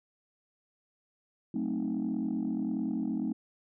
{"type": "chord", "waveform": "sine", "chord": "F# diminished seventh", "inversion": "none", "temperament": "equal", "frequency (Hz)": [185, 220, 261.6, 311.1], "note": ["F#3", "A3", "C4", "Eb4"], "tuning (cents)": [0, 0, 0, 0], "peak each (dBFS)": [-37, -32, -33, -34], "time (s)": [1.54, 3.33], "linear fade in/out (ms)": 5, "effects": ["tanh soft clip ceiling -24 dBFS"]}